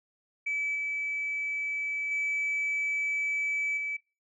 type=tone with level steps; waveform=sine; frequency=2300 Hz; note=D7; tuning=37 cents flat; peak=-27 / -29 / -26 / -30 dBFS; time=0.46-3.97 s; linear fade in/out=10 ms; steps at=0.75 / 2.11 / 3.77 s; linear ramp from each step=5 ms; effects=noise-tail reverb RT60 0.3 s tail -22 dB re dry + tanh soft clip ceiling -24 dBFS